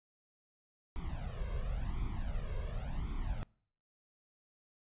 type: noise with flanger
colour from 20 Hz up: brown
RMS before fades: -37 dBFS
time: 0.96-3.43 s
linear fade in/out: 0 ms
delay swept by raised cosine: 0.88 to 1.88 ms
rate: 0.93 Hz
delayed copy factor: +0.95
effects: noise-tail reverb RT60 0.6 s tail -26 dB re dry + resampled to 8000 Hz